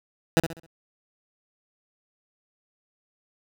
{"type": "tone with echo", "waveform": "15% pulse", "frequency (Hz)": 164.81, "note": "E3", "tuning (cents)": 0, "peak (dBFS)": -10, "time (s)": [0.37, 0.4], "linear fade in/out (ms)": 0, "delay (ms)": 66, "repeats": 4, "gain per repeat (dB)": -9, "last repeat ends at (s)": 0.664, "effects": []}